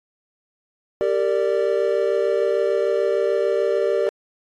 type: chord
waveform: triangle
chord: G minor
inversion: none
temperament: equal with one note detuned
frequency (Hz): 392 / 458.7 / 587.3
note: G4 / Bb4 / D5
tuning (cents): 0 / -28 / 0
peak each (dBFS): -20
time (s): 1.01-4.09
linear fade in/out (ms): 0
effects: AAC 32 kbps